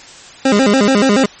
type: tone with vibrato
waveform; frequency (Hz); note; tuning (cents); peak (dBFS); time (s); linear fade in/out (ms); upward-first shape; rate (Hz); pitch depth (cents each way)
25% pulse; 233.8; A#3; +5; -5; 0.45-1.26; 5; square; 7; 230
effects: white hiss -37 dBFS RMS until 1.4 s + MP3 32 kbps